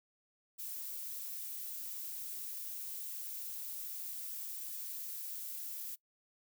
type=noise; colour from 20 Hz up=violet; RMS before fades=-43 dBFS; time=0.58-5.96 s; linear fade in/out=20 ms; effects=noise-tail reverb RT60 0.1 s tail -22 dB re dry